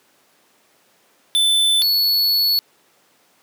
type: tone pair in turn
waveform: square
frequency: 3520 / 4409 Hz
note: A7 / C#8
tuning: 0 / -10 cents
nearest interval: major third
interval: 390 cents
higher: second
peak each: -14 / -15 dBFS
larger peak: first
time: 1.35-1.82 / 1.82-2.59 s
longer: second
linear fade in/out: 0 ms
effects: pink hiss -57 dBFS RMS until 3.42 s + high-pass 300 Hz 12 dB/octave